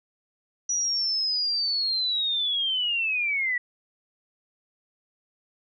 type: linear sweep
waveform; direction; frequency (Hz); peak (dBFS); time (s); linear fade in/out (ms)
sine; down; 5870 to 1924; -23; 0.69-3.58; 5
effects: none